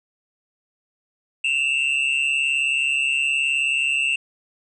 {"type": "tone pair together", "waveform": "triangle", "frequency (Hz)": [2632, 2771], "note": ["E7", "F7"], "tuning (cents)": [-3, -14], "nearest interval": "minor second", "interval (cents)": 89, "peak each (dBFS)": [-20, -20], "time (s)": [1.44, 4.16], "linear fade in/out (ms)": 5, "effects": ["resampled to 22050 Hz"]}